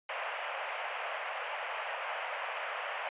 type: band-pass noise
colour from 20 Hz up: pink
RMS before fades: -38 dBFS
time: 0.09-3.09 s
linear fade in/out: 2 ms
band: 550 to 2900 Hz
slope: 48 dB/octave
effects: resampled to 8000 Hz